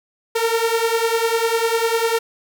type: beating tone pair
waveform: sawtooth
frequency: 452.4 / 462.4 Hz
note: A4 / A#4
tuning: +48 / -14 cents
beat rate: 10 Hz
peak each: -16 dBFS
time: 0.35-2.19 s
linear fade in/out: 10 ms
effects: none